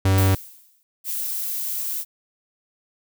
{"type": "tone", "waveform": "45% pulse", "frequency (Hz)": 95.8, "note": "G2", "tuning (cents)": -39, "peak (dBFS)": -15, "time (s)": [0.05, 0.35], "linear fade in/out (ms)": 5}
{"type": "noise with exponential decay", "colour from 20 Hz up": "violet", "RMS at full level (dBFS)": -25, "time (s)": [0.18, 0.83], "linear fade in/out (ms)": 0, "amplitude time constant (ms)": 140}
{"type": "noise", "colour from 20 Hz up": "violet", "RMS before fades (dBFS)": -27, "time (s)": [1.04, 2.05], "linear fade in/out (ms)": 50}
{"effects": []}